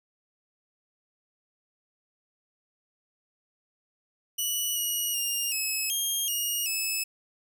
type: tone with pitch steps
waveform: 10% pulse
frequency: 2948 / 2903 / 2814 / 2581 / 3223 / 2867 / 2599 Hz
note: F#7 / F#7 / F7 / E7 / G7 / F7 / E7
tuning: -7 / -34 / +12 / -37 / +47 / +45 / -25 cents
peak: -19 dBFS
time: 4.38-7.04 s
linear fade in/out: 10 ms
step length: 380 ms
effects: none